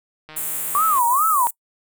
click train, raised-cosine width 0.3 ms, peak -23 dBFS, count 109, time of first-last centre 0.29-0.987 s, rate 155 Hz
pink high-pass noise, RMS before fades -26 dBFS, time 0.36-1.51 s, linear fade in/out 10 ms, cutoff 7900 Hz, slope 48 dB/octave
sine tone with vibrato, 1108.7 Hz, C#6, in tune, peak -15 dBFS, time 0.75-1.47 s, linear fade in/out 0 ms, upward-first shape sine, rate 2.4 Hz, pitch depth 290 cents each way
effects noise-tail reverb RT60 0.1 s tail -23 dB re dry

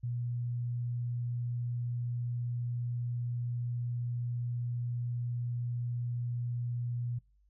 sine tone, 120.7 Hz, B2, 39 cents flat, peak -32 dBFS, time 0.03-7.19 s, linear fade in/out 10 ms, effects noise-tail reverb RT60 0.3 s tail -24 dB re dry + added 50 Hz sine -64 dBFS peak until 7.49 s

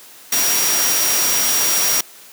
sine tone in noise, 5700 Hz, F8, 34 cents sharp, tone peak -19 dBFS, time 0.32-2.01 s, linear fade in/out 5 ms, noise white, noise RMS -18 dBFS, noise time 0.32-2.01 s, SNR -4 dB, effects white hiss -42 dBFS RMS until 2.32 s + high-pass 200 Hz 12 dB/octave

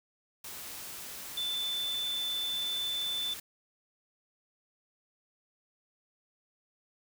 sine tone in noise, 3520 Hz, A7, in tune, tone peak -31 dBFS, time 1.37-3.34 s, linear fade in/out 5 ms, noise white, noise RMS -43 dBFS, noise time 0.44-3.4 s, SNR +9 dB, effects none

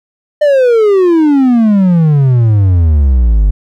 triangle exponential sweep, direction down, 608 to 47.63 Hz, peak -3 dBFS, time 0.41-3.51 s, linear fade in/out 10 ms, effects none

